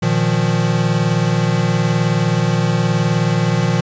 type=chord; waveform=square; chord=Bb suspended fourth; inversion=none; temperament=equal with one note detuned; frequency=118.99 / 155.56 / 174.61 Hz; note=Bb2 / Eb3 / F3; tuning=+36 / 0 / 0 cents; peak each=-19 dBFS; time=0.02-3.81 s; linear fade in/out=10 ms; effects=resampled to 16000 Hz